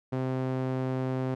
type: tone with band-pass filter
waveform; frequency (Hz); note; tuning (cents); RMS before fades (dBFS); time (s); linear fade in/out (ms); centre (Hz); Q
sawtooth; 130; C3; -11; -30; 0.12-1.35; 10; 350; 0.58
effects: none

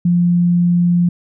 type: tone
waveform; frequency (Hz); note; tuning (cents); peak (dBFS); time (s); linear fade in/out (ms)
sine; 174.61; F3; 0; -10; 0.05-1.09; 5
effects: none

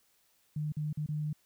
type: tone with dropouts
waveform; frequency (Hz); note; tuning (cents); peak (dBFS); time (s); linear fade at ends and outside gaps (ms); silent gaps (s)
sine; 151.2; D#3; -49; -31; 0.56-1.33; 5; 0.722-0.767 / 0.929-0.972 / 1.063-1.087
effects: white hiss -70 dBFS RMS until 1.45 s

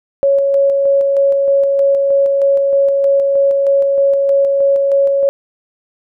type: tone with tremolo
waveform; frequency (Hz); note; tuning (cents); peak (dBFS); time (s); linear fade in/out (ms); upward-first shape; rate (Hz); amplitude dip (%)
sine; 554.4; C#5; 0; -8; 0.23-5.29; 0; square; 3.2; 25
effects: none

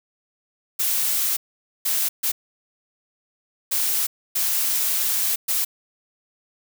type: noise bursts at uneven times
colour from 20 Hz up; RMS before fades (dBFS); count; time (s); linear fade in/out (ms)
blue; -22; 6; 0.79-1.37 / 1.85-2.09 / 2.23-2.32 / 3.71-4.07 / 4.35-5.36 / 5.48-5.65; 10
effects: none

